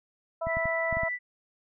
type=harmonic tone; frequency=329.6 Hz; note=E4; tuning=in tune; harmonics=2 / 3 / 4; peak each=-29 / -37 / -39 dBFS; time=0.41-1.09 s; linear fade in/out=10 ms
type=tone; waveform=sine; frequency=1975.5 Hz; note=B6; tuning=in tune; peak=-29 dBFS; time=0.46-1.19 s; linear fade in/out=50 ms
type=clicks; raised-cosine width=5 ms; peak=-24 dBFS; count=6; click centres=0.47 / 0.57 / 0.656 / 0.927 / 0.97 / 1.034 s
effects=none